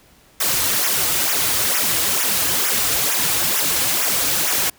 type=noise with flanger; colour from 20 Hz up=white; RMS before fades=-19 dBFS; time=0.4-4.7 s; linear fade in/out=5 ms; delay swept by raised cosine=0.22 to 5.32 ms; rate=2.2 Hz; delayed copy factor=-0.95; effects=pink hiss -52 dBFS RMS until 4.78 s